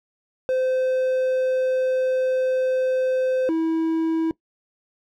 triangle tone pair in turn, 516 / 324.4 Hz, C5 / E4, -24 / -28 cents, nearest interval minor sixth, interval 804 cents, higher first, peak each -17 dBFS, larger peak neither, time 0.49-3.49 / 3.49-4.31 s, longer first, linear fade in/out 0 ms, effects noise-tail reverb RT60 0.1 s tail -20 dB re dry

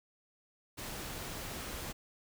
pink noise, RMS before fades -42 dBFS, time 0.77-1.93 s, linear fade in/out 20 ms, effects none

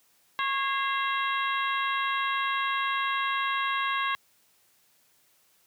harmonic tone with a mistuned harmonic, 546 Hz, C#5, 26 cents flat, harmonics 2 / 3 / 4 / 5 / 6 / 7, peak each -28 / -32 / -34 / -36 / -38 / -39 dBFS, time 0.39-4.15 s, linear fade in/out 0 ms, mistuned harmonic 4, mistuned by -81 cents, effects white hiss -65 dBFS RMS until 5.66 s + high-pass 80 Hz 12 dB/octave

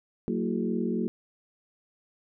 sine tone cluster, 186 / 229.4 / 328.6 / 368.2 / 425.5 Hz, F#3 / A#3 / E4 / F#4 / G#4, +9 / -28 / -5 / -8 / +42 cents, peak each -32 / -29 / -35 / -33 / -37 dBFS, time 0.28-1.08 s, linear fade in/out 0 ms, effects none

